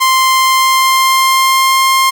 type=tone with pitch glide; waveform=sawtooth; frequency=1046.5 to 1059.9 Hz; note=C6 to C6; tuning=0 to +22 cents; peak=-4 dBFS; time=0-2.11 s; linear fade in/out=20 ms; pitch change=+22 cents; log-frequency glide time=0.29-1.78 s; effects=7-bit